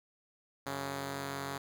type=tone pair together; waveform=5% pulse; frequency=92.5 / 138.59 Hz; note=F#2 / C#3; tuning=0 / 0 cents; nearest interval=perfect fifth; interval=700 cents; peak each=-34 / -26 dBFS; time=0.66-1.58 s; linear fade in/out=5 ms; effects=none